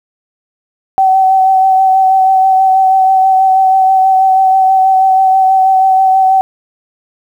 sine tone with vibrato, 762 Hz, G5, 49 cents flat, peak -5 dBFS, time 0.98-6.41 s, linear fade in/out 0 ms, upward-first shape sine, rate 6.2 Hz, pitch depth 18 cents each way, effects 7-bit

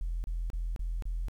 sine tone bursts, 42 Hz, E1, 33 cents sharp, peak -29 dBFS, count 5, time 0.01-1.284 s, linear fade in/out 0 ms, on 230 ms, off 31 ms, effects tanh soft clip ceiling -27 dBFS + 11-bit

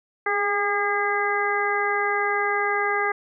harmonic tone with a mistuned harmonic, 406.1 Hz, G#4, 39 cents flat, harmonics 1 / 2 / 3 / 4 / 5, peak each -27 / -27 / -27 / -27 / -27 dBFS, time 0.26-3.12 s, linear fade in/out 5 ms, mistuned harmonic 1, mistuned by +28 cents, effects none

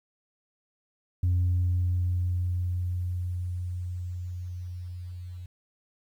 sine tone with level ramp, 89.4 Hz, F2, 41 cents sharp, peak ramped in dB -19 to -37 dBFS, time 1.23-5.46 s, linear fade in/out 5 ms, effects tanh soft clip ceiling -19 dBFS + 10-bit

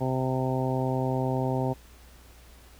harmonic tone, 130.1 Hz, C3, 9 cents flat, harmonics 1 / 2 / 3 / 4 / 5 / 6 / 7, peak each -28 / -31 / -33 / -34 / -35 / -36 / -36 dBFS, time 0-1.74 s, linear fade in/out 20 ms, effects added 60 Hz sine -51 dBFS peak until 2.79 s + pink hiss -55 dBFS RMS until 2.79 s

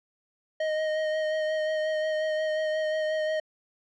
square tone with vibrato, 622.3 Hz, D#5, in tune, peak -26 dBFS, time 0.6-3.4 s, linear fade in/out 5 ms, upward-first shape sine, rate 5.6 Hz, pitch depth 17 cents each way, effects low-pass 3000 Hz 12 dB/octave

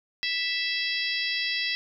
harmonic tone with a mistuned harmonic, 659.3 Hz, E5, in tune, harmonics 3 / 4 / 5 / 6 / 7 / 8, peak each -31 / -32 / -33 / -34 / -34 / -35 dBFS, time 0.23-1.75 s, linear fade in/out 0 ms, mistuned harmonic 7, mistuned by +39 cents, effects 10-bit

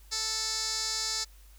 15% pulse tone with band-pass filter, 440 Hz, A4, in tune, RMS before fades -32 dBFS, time 0.11-1.25 s, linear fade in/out 20 ms, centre 5700 Hz, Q 6.5, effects added 50 Hz sine -51 dBFS peak until 1.58 s + white hiss -61 dBFS RMS until 1.58 s

